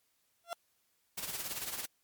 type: tone with exponential growth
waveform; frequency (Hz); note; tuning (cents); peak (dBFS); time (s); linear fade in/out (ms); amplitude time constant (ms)
30% pulse; 685; F5; -34; -30; 0.44-0.53; 0; 19
type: noise with tremolo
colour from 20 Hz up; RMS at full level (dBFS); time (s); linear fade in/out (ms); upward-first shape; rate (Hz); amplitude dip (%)
white; -37; 1.17-1.86; 10; sine; 18; 60
effects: white hiss -75 dBFS RMS until 2.03 s + MP3 96 kbps